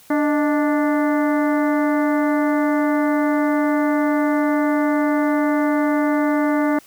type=harmonic tone with a mistuned harmonic; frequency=293.7 Hz; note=D4; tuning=in tune; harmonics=1 / 2 / 3 / 4 / 5 / 6 / 7; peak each=-17 / -23 / -27 / -29 / -31 / -33 / -34 dBFS; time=0.1-6.79 s; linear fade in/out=5 ms; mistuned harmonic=2; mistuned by=+75 cents; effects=white hiss -49 dBFS RMS until 6.86 s